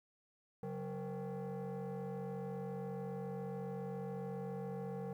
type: tone with frequency modulation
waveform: sine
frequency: 137.9 Hz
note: C#3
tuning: 9 cents flat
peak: -37 dBFS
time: 0.63-5.13 s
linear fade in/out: 2 ms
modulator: 323 Hz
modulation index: 1.6
effects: tanh soft clip ceiling -39 dBFS + 12-bit